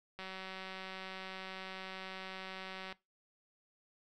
click train, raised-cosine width 0.3 ms, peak -29 dBFS, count 518, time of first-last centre 0.19-2.925 s, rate 189 Hz, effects noise-tail reverb RT60 0.2 s tail -19 dB re dry

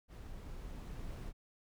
brown noise with level ramp, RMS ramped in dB -48 to -43 dBFS, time 0.08-1.33 s, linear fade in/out 50 ms, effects none

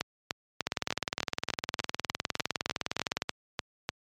two click trains, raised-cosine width 0.2 ms, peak -11 / -11 dBFS, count 14 / 51, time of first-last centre 0.01-3.891 / 0.67-3.221 s, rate 3.35 / 19.6 Hz, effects high-pass 80 Hz 12 dB/octave + MP3 96 kbps

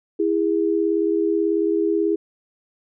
sine tone pair together, 330 / 408.3 Hz, E4 / G#4, +2 / -29 cents, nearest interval major third, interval 369 cents, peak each -20 dBFS, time 0.19-2.16 s, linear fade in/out 10 ms, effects none

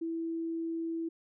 sine tone, 329.6 Hz, E4, in tune, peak -32 dBFS, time 0.01-1.09 s, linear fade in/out 10 ms, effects none

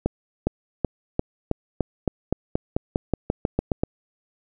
accelerating click train, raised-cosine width 2 ms, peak -7 dBFS, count 17, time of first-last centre 0.06-3.835 s, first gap 410 ms, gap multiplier 0.92, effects none

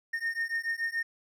triangle beating tone pair, 1831 / 1838 Hz, A#6 / A#6, -32 / -25 cents, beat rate 7 Hz, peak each -31 dBFS, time 0.13-1.03 s, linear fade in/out 10 ms, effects none

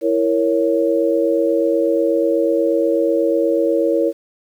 sine chord, A# diminished, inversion second, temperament equal with one note detuned, 331.5 / 466.2 / 554.4 Hz, E4 / A#4 / C#5, +10 / 0 / 0 cents, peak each -18 dBFS, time 0.01-4.13 s, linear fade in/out 50 ms, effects 8-bit

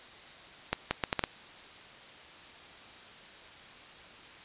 accelerating click train, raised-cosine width 0.3 ms, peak -11 dBFS, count 6, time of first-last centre 0.73-1.239 s, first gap 180 ms, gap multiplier 0.71, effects white hiss -50 dBFS RMS until 4.44 s + resampled to 8000 Hz

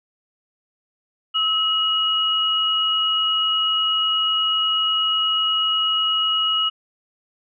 sine tone pair together, 1291.8 / 2900 Hz, E6 / F#7, -35 / -35 cents, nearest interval octave + major second, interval 1400 cents, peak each -24 / -18 dBFS, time 1.34-6.7 s, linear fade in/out 20 ms, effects none

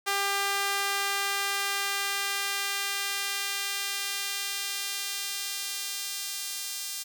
sawtooth tone with high-pass filter sweep, 398.1 Hz, G4, 27 cents sharp, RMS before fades -31 dBFS, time 0.06-7.04 s, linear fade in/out 20 ms, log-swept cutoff 990 to 5100 Hz, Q 0.75, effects none

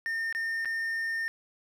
triangle tone with dropouts, 1818 Hz, A#6, 44 cents flat, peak -27 dBFS, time 0.06-1.28 s, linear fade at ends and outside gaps 0 ms, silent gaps 0.326-0.349 / 0.648-0.656 s, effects none

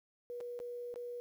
sine tone with dropouts, 483.7 Hz, B4, 36 cents flat, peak -40 dBFS, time 0.3-1.2 s, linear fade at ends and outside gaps 0 ms, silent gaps 0.404-0.409 / 0.591-0.601 / 0.941-0.959 s, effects 11-bit

